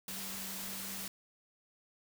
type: tone in noise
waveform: sine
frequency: 193.3 Hz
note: G3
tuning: 24 cents flat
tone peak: -49 dBFS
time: 0.08-1.08 s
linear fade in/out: 2 ms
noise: white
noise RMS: -42 dBFS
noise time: 0.08-1.08 s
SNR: -10 dB
effects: none